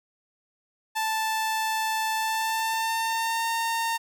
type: tone with pitch glide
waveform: sawtooth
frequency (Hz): 880 to 914.7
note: A5 to A#5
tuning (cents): 0 to -33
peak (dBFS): -21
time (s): 0.95-3.98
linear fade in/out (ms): 20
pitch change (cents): +67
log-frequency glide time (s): 2.16-3.5
effects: none